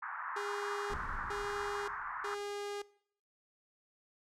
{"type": "band-pass noise", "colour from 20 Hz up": "pink", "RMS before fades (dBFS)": -41, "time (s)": [0.02, 2.35], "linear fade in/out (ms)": 10, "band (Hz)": [940, 1700], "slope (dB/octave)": 48}
{"type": "tone bursts", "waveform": "sawtooth", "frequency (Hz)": 407.9, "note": "G#4", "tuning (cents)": -31, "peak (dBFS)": -35, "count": 3, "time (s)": [0.36, 2.82], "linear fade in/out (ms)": 5, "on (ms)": 580, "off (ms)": 360}
{"type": "noise with exponential decay", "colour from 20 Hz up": "brown", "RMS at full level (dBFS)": -41, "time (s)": [0.9, 2.84], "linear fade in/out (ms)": 0, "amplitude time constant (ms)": 420}
{"effects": ["noise-tail reverb RT60 0.6 s tail -21 dB re dry", "low-pass 9000 Hz 12 dB/octave"]}